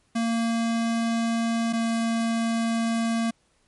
square tone pair in turn, 229.7 / 228.7 Hz, A#3 / A#3, -25 / -33 cents, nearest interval unison, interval 8 cents, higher first, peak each -23 dBFS, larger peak neither, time 0.15-1.73 / 1.73-3.31 s, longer neither, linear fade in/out 10 ms, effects pink hiss -66 dBFS RMS until 3.67 s + MP3 48 kbps

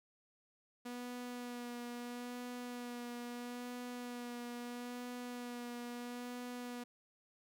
sawtooth tone with vibrato, 243.3 Hz, B3, 26 cents flat, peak -39 dBFS, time 0.85-6.84 s, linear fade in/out 10 ms, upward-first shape sine, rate 0.76 Hz, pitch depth 18 cents each way, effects none

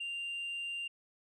sine tone, 2786 Hz, F7, 5 cents flat, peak -34 dBFS, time 0-0.88 s, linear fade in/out 10 ms, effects tanh soft clip ceiling -35 dBFS

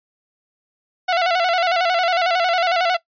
sawtooth tone with vibrato, 706 Hz, F5, 19 cents sharp, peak -12 dBFS, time 1.08-2.97 s, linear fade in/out 10 ms, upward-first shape square, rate 11 Hz, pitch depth 74 cents each way, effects noise-tail reverb RT60 0.1 s tail -19 dB re dry + resampled to 11025 Hz

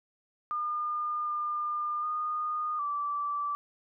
sine tone with pitch steps, 1211 / 1204 / 1226 / 1162 Hz, D#6 / D6 / D#6 / D6, -47 / +43 / -26 / -19 cents, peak -29 dBFS, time 0.51-3.55 s, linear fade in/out 0 ms, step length 760 ms, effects none

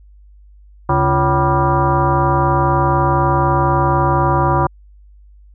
sine tone with frequency modulation, 557 Hz, C#5, 8 cents sharp, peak -11 dBFS, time 0.89-4.67 s, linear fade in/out 5 ms, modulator 210 Hz, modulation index 3, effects added 50 Hz sine -41 dBFS peak until 5.54 s

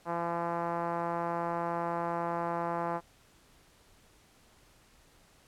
5% pulse tone with low-pass filter, 170.2 Hz, F3, 44 cents flat, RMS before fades -33 dBFS, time 0.05-3.01 s, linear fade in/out 50 ms, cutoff 930 Hz, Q 1.7, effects pink hiss -62 dBFS RMS until 5.47 s + low-pass 12000 Hz 12 dB/octave

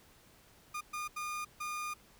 30% pulse tone bursts at uneven times, 1216 Hz, D#6, 40 cents flat, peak -34 dBFS, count 4, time 0.74-0.81 / 0.93-1.08 / 1.16-1.45 / 1.6-1.94 s, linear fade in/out 10 ms, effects pink hiss -62 dBFS RMS until 2.19 s

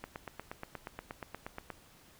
click train, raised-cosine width 0.5 ms, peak -25 dBFS, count 15, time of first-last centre 0.04-1.703 s, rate 8.42 Hz, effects pink hiss -60 dBFS RMS until 2.19 s

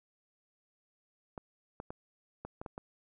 clicks, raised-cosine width 1 ms, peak -27 dBFS, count 7, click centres 1.378 / 1.801 / 1.905 / 2.45 / 2.615 / 2.662 / 2.779 s, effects none

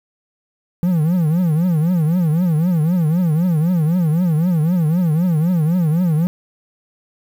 triangle tone with vibrato, 167 Hz, E3, 23 cents sharp, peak -11 dBFS, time 0.83-6.27 s, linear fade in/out 0 ms, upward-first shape triangle, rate 3.9 Hz, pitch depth 210 cents each way, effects 7-bit

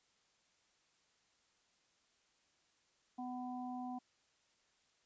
harmonic tone, 250 Hz, B3, 21 cents sharp, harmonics 1 / 3 / 4, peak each -43 / -45 / -54 dBFS, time 3.18-3.99 s, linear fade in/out 10 ms, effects white hiss -75 dBFS RMS until 5.05 s + resampled to 16000 Hz

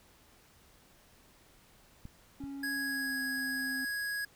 clicks, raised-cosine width 5 ms, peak -32 dBFS, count 2, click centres 2.054 / 2.439 s
triangle tone with pitch glide, 277.2 to 263 Hz, C#4 to C4, 0 to +9 cents, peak -37 dBFS, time 2.4-3.85 s, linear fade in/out 5 ms, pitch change -91 cents, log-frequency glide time 2.71-3.21 s
square tone, 1661.2 Hz, G#6, in tune, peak -34 dBFS, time 2.63-4.25 s, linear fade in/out 5 ms
effects pink hiss -62 dBFS RMS until 4.35 s

